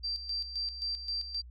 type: tone with tremolo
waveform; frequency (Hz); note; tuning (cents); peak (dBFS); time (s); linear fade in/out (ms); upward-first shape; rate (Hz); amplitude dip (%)
sine; 4699; D8; 0; -31; 0.03-1.42; 20; square; 3.8; 65
effects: added 60 Hz sine -46 dBFS peak until 1.5 s